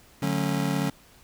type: chord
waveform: square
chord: D major seventh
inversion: none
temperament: just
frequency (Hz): 146.83 / 183.54 / 220.2 / 275.3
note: D3 / F#3 / A3 / C#4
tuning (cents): 0 / -14 / +2 / -12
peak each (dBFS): -29 / -30 / -34 / -30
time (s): 0.22-0.9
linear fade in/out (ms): 5
effects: pink hiss -55 dBFS RMS until 1.23 s